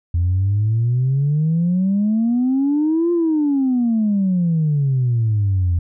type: exponential two-way sweep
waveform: sine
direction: up then down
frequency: 84 to 349.2 to 84 Hz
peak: -13 dBFS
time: 0.14-5.79 s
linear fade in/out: 5 ms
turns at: 3.12 s
effects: tanh soft clip ceiling -11 dBFS